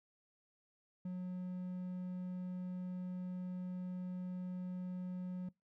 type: tone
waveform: triangle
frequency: 181.8 Hz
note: F#3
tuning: 30 cents flat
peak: -37 dBFS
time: 1.05-5.49 s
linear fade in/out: 5 ms
effects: noise-tail reverb RT60 0.2 s tail -24 dB re dry